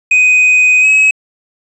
triangle tone with pitch glide, 2501 to 2557 Hz, D#7 to D#7, +8 to +47 cents, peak -4 dBFS, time 0.11-1.11 s, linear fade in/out 5 ms, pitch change +39 cents, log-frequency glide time 0.81-0.86 s, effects resampled to 24000 Hz + 7-bit

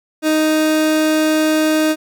30% pulse tone, 311.1 Hz, D#4, in tune, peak -10 dBFS, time 0.22-1.96 s, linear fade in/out 50 ms, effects none

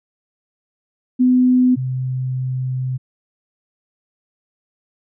sine tone pair in turn, 252.1 / 128.92 Hz, B3 / C3, +36 / -25 cents, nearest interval octave, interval 1161 cents, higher first, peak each -10 / -19 dBFS, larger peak first, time 1.19-1.76 / 1.76-2.98 s, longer second, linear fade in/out 20 ms, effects none

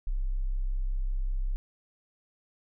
sine tone, 32.65 Hz, C1, 3 cents flat, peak -26 dBFS, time 0.07-1.56 s, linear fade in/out 0 ms, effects none

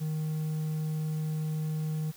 triangle tone, 155.56 Hz, D#3, in tune, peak -27 dBFS, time 0-2.12 s, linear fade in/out 20 ms, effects white hiss -53 dBFS RMS until 2.16 s

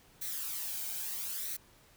blue noise with flanger, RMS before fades -38 dBFS, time 0.21-1.57 s, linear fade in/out 10 ms, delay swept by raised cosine 0.5 to 1.33 ms, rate 0.76 Hz, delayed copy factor +0.55, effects pink hiss -62 dBFS RMS until 1.96 s

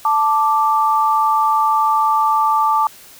sine tone pair together, 880 / 1173.9 Hz, A5 / D6, 0 / -1 cents, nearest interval perfect fourth, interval 499 cents, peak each -15 dBFS, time 0.05-2.87 s, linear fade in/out 2 ms, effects white hiss -42 dBFS RMS until 3.19 s

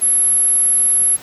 sine tone, 11175 Hz, F9, in tune, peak -11 dBFS, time 0.01-1.17 s, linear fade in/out 20 ms, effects pink hiss -38 dBFS RMS until 1.22 s + high-pass 100 Hz 12 dB/octave

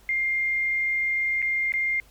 sine tone with dropouts, 2111 Hz, C7, 15 cents sharp, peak -22 dBFS, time 0.09-2 s, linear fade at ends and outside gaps 1 ms, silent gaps 1.419-1.425 / 1.721-1.738 s, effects added 50 Hz sine -53 dBFS peak until 2.1 s + pink hiss -57 dBFS RMS until 2.1 s

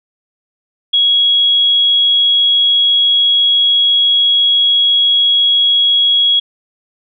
sine tone, 3322 Hz, G#7, in tune, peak -8 dBFS, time 0.93-6.4 s, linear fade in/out 10 ms, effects none

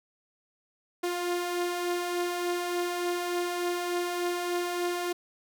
sawtooth beating tone pair, 349.2 / 352.6 Hz, F4 / F4, 0 / +17 cents, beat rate 3.4 Hz, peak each -33 / -25 dBFS, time 1.03-5.13 s, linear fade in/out 10 ms, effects none

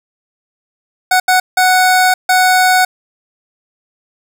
25% pulse tone bursts at uneven times, 740 Hz, F#5, in tune, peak -4 dBFS, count 4, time 1.11-1.2 / 1.28-1.4 / 1.57-2.14 / 2.29-2.85 s, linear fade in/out 5 ms, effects none

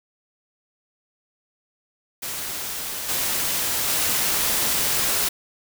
white noise with level steps, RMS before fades -30 / -24 / -22 dBFS, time 2.22-5.29 s, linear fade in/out 10 ms, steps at 3.08 / 3.87 s, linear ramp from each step 20 ms, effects none

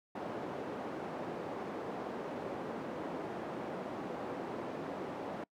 white band-pass noise, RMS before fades -41 dBFS, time 0.15-5.44 s, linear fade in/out 5 ms, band 200 to 610 Hz, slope 12 dB/octave, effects noise-tail reverb RT60 0.1 s tail -26 dB re dry

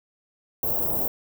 white band-stop noise, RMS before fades -25 dBFS, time 0.63-1.08 s, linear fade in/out 2 ms, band 790 to 16000 Hz, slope 24 dB/octave, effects none

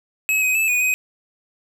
square tone with pitch steps, 2567 / 2518 / 2618 / 2471 / 2513 Hz, E7 / D#7 / E7 / D#7 / D#7, -47 / +20 / -13 / -13 / +17 cents, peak -17 dBFS, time 0.29-0.94 s, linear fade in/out 0 ms, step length 130 ms, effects none

